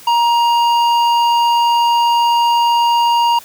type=tone with hard clipping; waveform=sine; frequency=942 Hz; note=A#5; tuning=18 cents sharp; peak=-12 dBFS; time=0.07-3.39 s; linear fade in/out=5 ms; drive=10 dB; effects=white hiss -39 dBFS RMS until 3.44 s